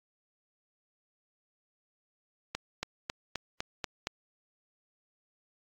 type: accelerating click train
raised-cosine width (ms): 0.2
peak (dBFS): -15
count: 7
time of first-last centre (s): 2.55-4.071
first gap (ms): 280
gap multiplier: 0.96
effects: AAC 64 kbps